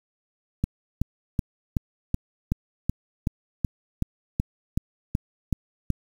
click train, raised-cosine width 5 ms, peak -10 dBFS, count 15, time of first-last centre 0.64-5.903 s, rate 2.66 Hz, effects 7-bit

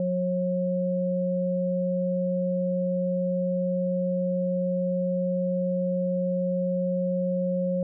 sine tone pair together, 180.87 / 542 Hz, F#3 / C#5, -39 / -39 cents, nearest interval octave + perfect fifth, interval 1900 cents, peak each -26 dBFS, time 0-7.83 s, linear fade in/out 2 ms, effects none

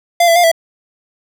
square tone with pitch steps, 692 / 670 / 703 / 661 Hz, F5 / E5 / F5 / E5, -16 / +28 / +11 / +5 cents, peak -8 dBFS, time 0.2-0.516 s, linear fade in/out 5 ms, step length 79 ms, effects none

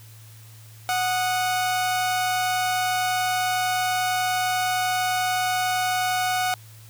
sawtooth tone pair together, 737.2 / 1239 Hz, F#5 / D#6, -7 / -8 cents, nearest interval major sixth, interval 899 cents, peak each -18 / -29 dBFS, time 0.89-6.54 s, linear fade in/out 0 ms, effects added 110 Hz sine -44 dBFS peak until 6.89 s + white hiss -51 dBFS RMS until 6.89 s

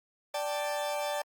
40% pulse chord, D suspended fourth, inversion none, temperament equal, 587.3 / 784 / 880 Hz, D5 / G5 / A5, 0 / 0 / 0 cents, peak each -32 / -37 / -36 dBFS, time 0.34-1.22 s, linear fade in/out 5 ms, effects Opus 48 kbps

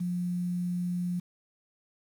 sine tone with quantisation, 177.5 Hz, F3, 28 cents sharp, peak -28 dBFS, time 0-1.2 s, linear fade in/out 10 ms, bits 9, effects none

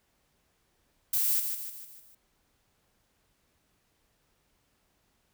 violet noise with echo, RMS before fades -27 dBFS, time 1.13-1.4 s, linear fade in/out 5 ms, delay 150 ms, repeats 5, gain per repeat -6 dB, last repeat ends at 2.15 s, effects pink hiss -72 dBFS RMS until 5.33 s

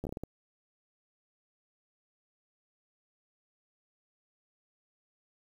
slowing click train, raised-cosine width 2 ms, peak -24 dBFS, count 7, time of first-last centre 0.04-0.236 s, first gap 12 ms, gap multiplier 1.4, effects 9-bit

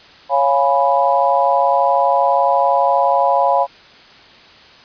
sine chord, C# dominant seventh, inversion none, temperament equal, 554.4 / 698.5 / 830.6 / 987.8 Hz, C#5 / E#5 / G#5 / B5, 0 / 0 / 0 / 0 cents, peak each -17 dBFS, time 0.29-3.67 s, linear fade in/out 50 ms, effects white hiss -43 dBFS RMS until 4.84 s + resampled to 11025 Hz

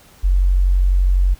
sine tone, 45.98 Hz, F#1, 10 cents flat, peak -11 dBFS, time 0.23-1.35 s, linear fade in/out 20 ms, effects pink hiss -48 dBFS RMS until 1.39 s

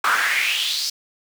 brown noise with high-pass filter sweep, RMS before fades -21 dBFS, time 0.04-0.9 s, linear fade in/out 5 ms, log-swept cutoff 1200 to 5100 Hz, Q 4.6, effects none

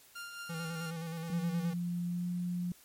sawtooth tone with tremolo, 1396.9 Hz, F6, in tune, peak -37 dBFS, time 0.15-0.91 s, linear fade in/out 10 ms, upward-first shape triangle, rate 4.7 Hz, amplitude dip 45%
square tone with vibrato, 164.81 Hz, E3, in tune, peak -38 dBFS, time 0.49-1.74 s, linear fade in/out 10 ms, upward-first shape square, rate 9.5 Hz, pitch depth 34 cents each way
sine tone with pitch glide, 174.61 to 177.05 Hz, F3 to F3, 0 to +24 cents, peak -32 dBFS, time 1.3-2.72 s, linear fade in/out 2 ms, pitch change +24 cents, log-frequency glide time 2.05-2.28 s
effects white hiss -60 dBFS RMS until 2.84 s + MP3 64 kbps

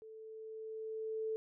sine tone with level ramp, 440 Hz, A4, in tune, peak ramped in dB -50 to -34 dBFS, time 0.02-1.36 s, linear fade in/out 0 ms, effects none

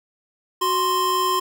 square tone pair together, 370 / 1047.3 Hz, F#4 / C6, 0 / +1 cents, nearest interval octave + tritone, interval 1801 cents, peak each -26 / -20 dBFS, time 0.61-1.4 s, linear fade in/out 10 ms, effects none

